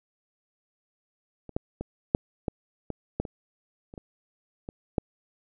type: clicks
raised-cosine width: 2 ms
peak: -28 / -13 / -19 / -6 / -14 / -18 / -13 / -23 / -30 / -26 / -23 / -10 dBFS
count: 12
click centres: 1.493 / 1.565 / 1.81 / 2.149 / 2.482 / 2.903 / 3.2 / 3.252 / 3.939 / 3.978 / 4.689 / 4.982 s
effects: none